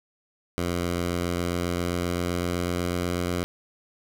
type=tone with pitch glide; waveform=10% pulse; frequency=87.31 to 88.32 Hz; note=F2 to F2; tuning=0 to +20 cents; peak=-17 dBFS; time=0.58-3.44 s; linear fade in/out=0 ms; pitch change=+20 cents; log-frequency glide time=1.19-3.1 s; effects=none